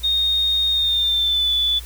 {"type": "tone with pitch glide", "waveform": "sine", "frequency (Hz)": [3700, 3472], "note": ["A#7", "A7"], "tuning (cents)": [-14, -24], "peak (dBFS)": -16, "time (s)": [0.03, 1.8], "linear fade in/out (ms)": 20, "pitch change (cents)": -110, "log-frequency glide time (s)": [0.72, 1.52], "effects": ["added 60 Hz sine -33 dBFS peak until 1.85 s", "white hiss -42 dBFS RMS until 1.85 s"]}